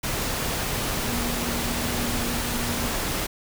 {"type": "tone in noise", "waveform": "sine", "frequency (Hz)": 238.5, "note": "A#3", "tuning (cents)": 40, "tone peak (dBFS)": -31, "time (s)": [1.08, 2.92], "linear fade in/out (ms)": 10, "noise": "pink", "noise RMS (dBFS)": -27, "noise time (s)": [0.03, 3.27], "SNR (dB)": -7, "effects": []}